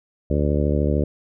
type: harmonic tone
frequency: 73.42 Hz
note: D2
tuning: in tune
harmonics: 1 / 2 / 3 / 4 / 5 / 6 / 7 / 8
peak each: -21 / -24 / -26 / -27 / -28 / -29 / -29 / -30 dBFS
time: 0.3-1.04 s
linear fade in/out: 5 ms
effects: none